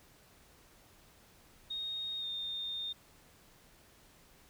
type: tone with pitch glide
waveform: sine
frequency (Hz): 3720 to 3648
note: A#7 to A#7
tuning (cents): -4 to -38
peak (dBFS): -36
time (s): 1.7-2.93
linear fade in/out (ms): 10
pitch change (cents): -34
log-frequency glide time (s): 2.19-2.26
effects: pink hiss -62 dBFS RMS until 4.49 s